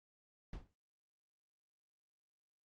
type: noise with exponential decay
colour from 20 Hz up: brown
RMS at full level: -42 dBFS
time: 0.53-0.74 s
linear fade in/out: 2 ms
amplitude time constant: 44 ms
effects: low-pass 5000 Hz 12 dB/octave + Opus 48 kbps